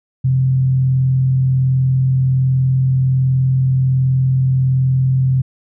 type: tone with frequency modulation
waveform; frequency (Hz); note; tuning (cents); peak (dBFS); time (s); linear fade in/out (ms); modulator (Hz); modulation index
sine; 130.81; C3; 0; -11; 0.24-5.42; 10; 41.3; 0.23
effects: none